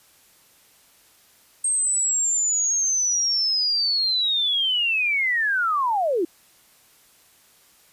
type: linear sweep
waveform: sine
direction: down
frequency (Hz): 8470 to 311.1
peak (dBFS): -19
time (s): 1.64-6.25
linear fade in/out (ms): 5
effects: white hiss -56 dBFS RMS until 7.92 s + resampled to 32000 Hz